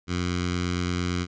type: tone with notch filter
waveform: 10% pulse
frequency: 88.8 Hz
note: F2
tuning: 29 cents sharp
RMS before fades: -27 dBFS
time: 0.07-1.27 s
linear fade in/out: 50 ms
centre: 580 Hz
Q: 0.65
effects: resampled to 16000 Hz